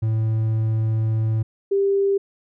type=tone pair in turn; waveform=triangle / sine; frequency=110.6 / 395.6 Hz; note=A2 / G4; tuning=+9 / +16 cents; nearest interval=octave + minor seventh; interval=2207 cents; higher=second; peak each=-16 dBFS; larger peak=neither; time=0.02-1.43 / 1.71-2.18 s; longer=first; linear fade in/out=10 ms; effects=none